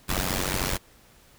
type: noise with amplitude modulation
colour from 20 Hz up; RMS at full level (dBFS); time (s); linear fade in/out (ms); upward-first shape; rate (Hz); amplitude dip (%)
pink; -23; 0.08-0.78; 20; sine; 93.5; 95
effects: pink hiss -56 dBFS RMS until 1.38 s